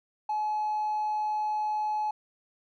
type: tone with hard clipping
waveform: sine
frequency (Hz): 851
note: G#5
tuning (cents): +42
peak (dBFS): -27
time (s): 0.29-2.11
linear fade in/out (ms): 5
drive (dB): 1
effects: none